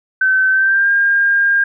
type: tone with pitch glide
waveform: sine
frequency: 1533 to 1609.2 Hz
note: G6 to G6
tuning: -39 to +45 cents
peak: -10 dBFS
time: 0.21-1.64 s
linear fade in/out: 5 ms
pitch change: +84 cents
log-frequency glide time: 0.5-0.9 s
effects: none